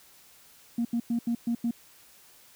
sine tone bursts at uneven times, 234.7 Hz, A#3, 12 cents sharp, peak -23 dBFS, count 6, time 0.78-0.85 / 0.93-1 / 1.1-1.19 / 1.27-1.35 / 1.47-1.55 / 1.64-1.71 s, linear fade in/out 5 ms, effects tanh soft clip ceiling -21 dBFS + white hiss -56 dBFS RMS until 2.55 s

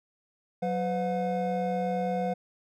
triangle tone cluster, 184.5 / 505 / 721 Hz, F#3 / B4 / F#5, -5 / +39 / -45 cents, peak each -29 dBFS, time 0.62-2.34 s, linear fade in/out 10 ms, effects none

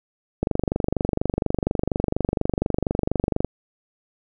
click train, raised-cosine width 2 ms, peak -7 dBFS, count 74, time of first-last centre 0.43-3.447 s, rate 24.2 Hz, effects none

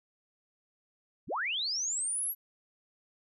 sine linear sweep, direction up, 46.44 to 11870 Hz, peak -30 dBFS, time 1.27-2.35 s, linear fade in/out 50 ms, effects none

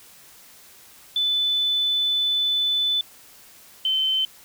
sine tone pair in turn, 3500 / 3076 Hz, A7 / G7, -10 / -33 cents, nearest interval major second, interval 223 cents, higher first, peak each -19 dBFS, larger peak neither, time 1.16-3.01 / 3.85-4.25 s, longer first, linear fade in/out 2 ms, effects white hiss -49 dBFS RMS until 4.44 s

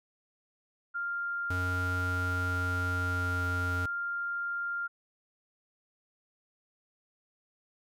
sine tone, 1396.9 Hz, F6, in tune, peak -31 dBFS, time 0.94-4.88 s, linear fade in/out 20 ms
square tone with pitch glide, 90.8 to 89.65 Hz, F#2 to F2, -32 to +46 cents, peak -32 dBFS, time 1.5-3.86 s, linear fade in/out 5 ms, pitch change -22 cents, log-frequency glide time 1.92-3.49 s
effects none

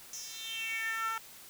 10% pulse tone with high-pass filter sweep, 449.4 Hz, A4, 37 cents sharp, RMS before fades -37 dBFS, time 0.13-1.18 s, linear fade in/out 2 ms, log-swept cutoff 6000 to 1100 Hz, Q 5.6, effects white hiss -52 dBFS RMS until 1.49 s

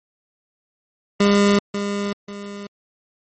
25% pulse tone with echo, 202.3 Hz, G#3, 45 cents flat, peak -9 dBFS, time 1.2-1.59 s, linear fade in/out 5 ms, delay 540 ms, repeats 2, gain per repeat -9 dB, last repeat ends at 2.67 s, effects MP3 32 kbps

